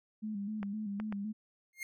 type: tone with vibrato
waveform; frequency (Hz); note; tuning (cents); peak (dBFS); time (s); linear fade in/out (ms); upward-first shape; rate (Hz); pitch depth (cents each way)
sine; 207.7; G#3; 0; -35; 0.22-1.33; 20; square; 3.9; 61
type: clicks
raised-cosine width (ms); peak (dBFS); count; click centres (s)
0.5; -27; 3; 0.63 / 1 / 1.125
type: tone with exponential growth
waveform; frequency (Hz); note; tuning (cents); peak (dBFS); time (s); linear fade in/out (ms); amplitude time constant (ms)
45% pulse; 2127; C7; +28; -34; 1.73-1.83; 1; 20
effects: none